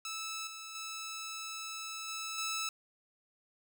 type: tone with level steps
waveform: 10% pulse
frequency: 1310 Hz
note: E6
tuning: 11 cents flat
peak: -30 / -36 / -32 / -30 / -26 dBFS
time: 0.05-2.69 s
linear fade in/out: 2 ms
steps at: 0.47 / 0.75 / 2.08 / 2.38 s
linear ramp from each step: 2 ms
effects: none